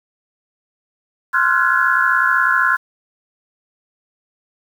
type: tone cluster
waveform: sine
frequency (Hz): 1049 / 1373 / 1429 / 1501 / 1687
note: C6 / F6 / F6 / F#6 / G#6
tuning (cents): +4 / -30 / +39 / +24 / +27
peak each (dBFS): -19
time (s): 1.33-2.77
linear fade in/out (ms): 20
effects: 7-bit